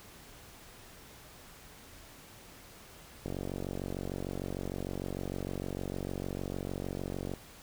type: click train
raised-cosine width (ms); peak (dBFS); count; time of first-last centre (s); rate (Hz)
2; -23; 191; 3.26-7.337; 46.6
effects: pink hiss -53 dBFS RMS until 7.62 s